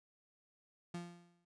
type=tone with exponential decay; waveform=35% pulse; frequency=173.4 Hz; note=F3; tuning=12 cents flat; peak=-38 dBFS; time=0.94-1.45 s; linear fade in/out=5 ms; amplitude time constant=110 ms; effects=resampled to 22050 Hz